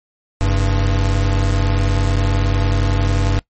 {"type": "tone pair together", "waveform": "square", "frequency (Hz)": [45.64, 96.7], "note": ["F#1", "G2"], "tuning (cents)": [-23, -23], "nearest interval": "octave + minor second", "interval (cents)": 1300, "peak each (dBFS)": -17, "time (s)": [0.41, 3.39], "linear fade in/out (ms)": 0, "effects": ["noise-tail reverb RT60 0.1 s tail -20 dB re dry", "MP3 32 kbps"]}